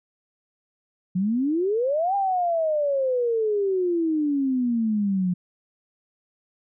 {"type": "exponential two-way sweep", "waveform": "sine", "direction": "up then down", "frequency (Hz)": [176.1, 807, 176.1], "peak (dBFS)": -20, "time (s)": [1.15, 5.34], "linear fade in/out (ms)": 10, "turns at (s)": 2.15, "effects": []}